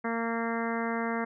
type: harmonic tone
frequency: 230 Hz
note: A#3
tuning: 23 cents flat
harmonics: 1 / 2 / 3 / 4 / 5 / 6 / 7 / 8 / 9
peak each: -32 / -35 / -37 / -38 / -39 / -40 / -40 / -41 / -42 dBFS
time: 0.04-1.25 s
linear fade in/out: 10 ms
effects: none